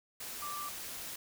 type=tone in noise; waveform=sine; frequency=1174.7 Hz; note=D6; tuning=in tune; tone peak=-39 dBFS; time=0.42-0.69 s; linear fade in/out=5 ms; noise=white; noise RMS=-43 dBFS; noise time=0.2-1.16 s; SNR=+1 dB; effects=none